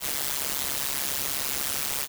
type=noise with amplitude modulation; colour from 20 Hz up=white; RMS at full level=-25 dBFS; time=0-2.08 s; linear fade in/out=50 ms; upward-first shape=sine; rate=139 Hz; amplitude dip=95%; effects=none